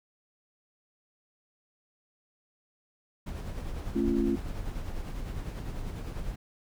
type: noise with tremolo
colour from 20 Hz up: brown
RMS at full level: -34 dBFS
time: 3.26-6.36 s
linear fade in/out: 10 ms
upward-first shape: sine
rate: 10 Hz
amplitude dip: 40%
type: chord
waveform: sine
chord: A augmented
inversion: none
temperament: just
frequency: 220 / 275 / 343.8 Hz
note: A3 / C#4 / E#4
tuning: 0 / -14 / -27 cents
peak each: -29 dBFS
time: 3.95-4.36 s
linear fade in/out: 10 ms
effects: none